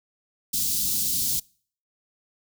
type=band-stop noise; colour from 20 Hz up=white; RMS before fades=-25 dBFS; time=0.53-1.4 s; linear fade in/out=10 ms; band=250 to 4000 Hz; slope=24 dB/octave; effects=noise-tail reverb RT60 0.5 s tail -26 dB re dry